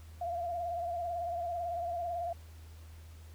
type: tone with vibrato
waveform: sine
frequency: 691 Hz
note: F5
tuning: 19 cents flat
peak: -33 dBFS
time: 0.21-2.33 s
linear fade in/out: 5 ms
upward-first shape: triangle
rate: 18 Hz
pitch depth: 64 cents each way
effects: added 80 Hz sine -48 dBFS peak until 3.34 s + pink hiss -61 dBFS RMS until 3.34 s